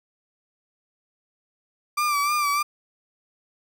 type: tone with vibrato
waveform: 35% pulse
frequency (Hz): 1174.7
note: D6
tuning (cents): 0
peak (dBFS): -19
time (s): 1.97-2.63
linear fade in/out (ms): 10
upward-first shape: sine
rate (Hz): 3.3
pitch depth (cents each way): 50
effects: none